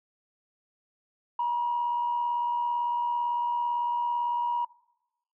sine tone with amplitude modulation, 958 Hz, A#5, 47 cents sharp, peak -22 dBFS, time 1.39-4.65 s, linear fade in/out 5 ms, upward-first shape sine, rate 77.9 Hz, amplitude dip 40%, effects noise-tail reverb RT60 0.9 s tail -22 dB re dry + tanh soft clip ceiling -20 dBFS

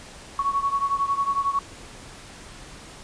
sine beating tone pair, 1110 / 1121 Hz, C#6 / C#6, +2 / +19 cents, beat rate 11 Hz, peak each -23 / -26 dBFS, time 0.39-1.59 s, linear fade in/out 2 ms, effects pink hiss -43 dBFS RMS until 3.03 s + resampled to 22050 Hz

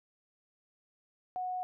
sine tone, 734 Hz, F#5, 14 cents flat, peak -33 dBFS, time 1.36-1.63 s, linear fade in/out 0 ms, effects none

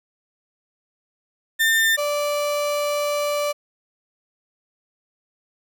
35% pulse tone pair in turn, 1799 / 584.9 Hz, A6 / D5, +38 / -7 cents, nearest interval octave + perfect fifth, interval 1945 cents, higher first, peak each -14 / -19 dBFS, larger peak first, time 1.59-1.97 / 1.97-3.53 s, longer second, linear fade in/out 20 ms, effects none

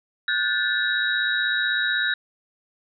sine tone cluster, 1449 / 1565 / 1745 / 3820 Hz, F#6 / G6 / A6 / A#7, -37 / -3 / -15 / +42 cents, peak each -26 dBFS, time 0.28-2.14 s, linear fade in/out 2 ms, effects none

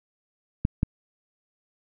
clicks, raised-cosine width 5 ms, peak -9 dBFS, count 2, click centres 0.651 / 0.831 s, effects none

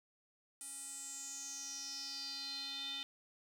square tone with band-pass filter sweep, 276.4 Hz, C#4, 5 cents flat, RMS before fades -45 dBFS, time 0.61-3.03 s, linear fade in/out 0 ms, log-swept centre 9200 to 3400 Hz, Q 7.3, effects 11-bit

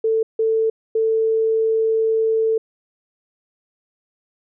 sine tone bursts at uneven times, 444.8 Hz, A4, 19 cents sharp, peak -15 dBFS, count 3, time 0.04-0.23 / 0.39-0.7 / 0.95-2.58 s, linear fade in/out 5 ms, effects none

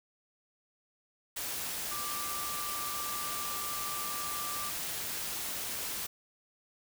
sine tone in noise, 1178 Hz, D6, 5 cents sharp, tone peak -39 dBFS, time 1.91-4.7 s, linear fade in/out 10 ms, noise white, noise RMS -37 dBFS, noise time 1.36-6.07 s, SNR -5 dB, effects none

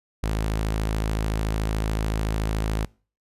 sawtooth tone, 53.7 Hz, A1, 41 cents flat, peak -19 dBFS, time 0.23-2.85 s, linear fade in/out 5 ms, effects noise-tail reverb RT60 0.4 s tail -25 dB re dry + resampled to 32000 Hz

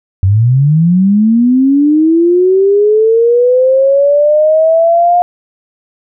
sine linear sweep, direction up, 91 to 713 Hz, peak -5 dBFS, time 0.23-5.22 s, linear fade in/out 0 ms, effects none

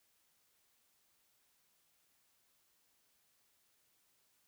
silence, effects white hiss -75 dBFS RMS until 4.47 s

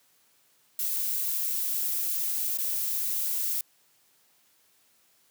violet noise with dropouts, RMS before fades -29 dBFS, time 0.79-3.61 s, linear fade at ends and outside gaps 2 ms, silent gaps 2.574-2.585 s, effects white hiss -65 dBFS RMS until 5.3 s + high-pass 100 Hz 12 dB/octave

